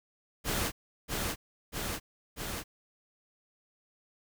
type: noise with echo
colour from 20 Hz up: pink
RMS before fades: -31 dBFS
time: 0.44-0.72 s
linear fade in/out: 50 ms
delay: 640 ms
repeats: 3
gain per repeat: -2 dB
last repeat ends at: 2.64 s
effects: none